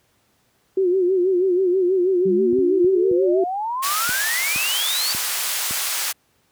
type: tone with vibrato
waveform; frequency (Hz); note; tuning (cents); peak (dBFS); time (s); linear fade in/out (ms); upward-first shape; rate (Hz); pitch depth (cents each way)
sine; 368; F#4; -9; -15; 0.77-3.44; 5; sine; 6.2; 86
type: exponential sweep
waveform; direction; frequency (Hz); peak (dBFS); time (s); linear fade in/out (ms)
sine; up; 181.8 to 4699; -22; 2.25-5.13; 10
type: clicks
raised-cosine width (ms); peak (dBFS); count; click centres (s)
3; -20; 8; 2.529 / 2.587 / 2.845 / 3.113 / 4.092 / 4.56 / 5.148 / 5.709
type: band-pass noise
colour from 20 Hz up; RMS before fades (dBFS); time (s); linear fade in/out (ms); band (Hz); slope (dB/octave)
white; -24; 3.82-6.13; 20; 820 to 14000; 12
effects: pink hiss -63 dBFS RMS until 6.51 s + high-pass 80 Hz 12 dB/octave